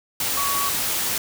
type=tone in noise; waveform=sine; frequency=1126 Hz; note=C#6; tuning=27 cents sharp; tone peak=-24 dBFS; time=0.37-0.69 s; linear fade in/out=2 ms; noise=white; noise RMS=-24 dBFS; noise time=0.2-1.18 s; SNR=-3 dB; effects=none

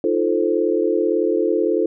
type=chord; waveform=sine; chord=F dominant seventh; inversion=third; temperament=equal; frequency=311.1 / 349.2 / 440 / 523.3 Hz; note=Eb4 / F4 / A4 / C5; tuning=0 / 0 / 0 / 0 cents; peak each=-23 / -20 / -20 / -24 dBFS; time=0.04-1.86 s; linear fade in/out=2 ms; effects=none

